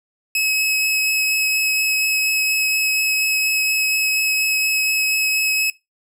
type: tone with vibrato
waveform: sawtooth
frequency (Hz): 2567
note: E7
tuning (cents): -47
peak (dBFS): -14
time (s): 0.35-5.7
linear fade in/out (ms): 2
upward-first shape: triangle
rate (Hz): 4.2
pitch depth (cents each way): 9
effects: noise-tail reverb RT60 0.2 s tail -20 dB re dry